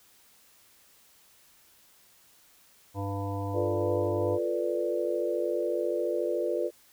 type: harmonic tone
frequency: 99.3 Hz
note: G2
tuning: 23 cents sharp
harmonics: 1 / 3 / 5 / 7 / 9 / 10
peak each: -32 / -37 / -39 / -40 / -42 / -42 dBFS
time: 2.94-4.39 s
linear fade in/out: 50 ms
type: chord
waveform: sine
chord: B half-diminished seventh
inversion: second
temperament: equal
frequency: 349.2 / 440 / 493.9 / 587.3 Hz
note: F4 / A4 / B4 / D5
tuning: 0 / 0 / 0 / 0 cents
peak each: -31 / -34 / -31 / -32 dBFS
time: 3.53-6.71 s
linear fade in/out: 50 ms
effects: white hiss -60 dBFS RMS until 6.92 s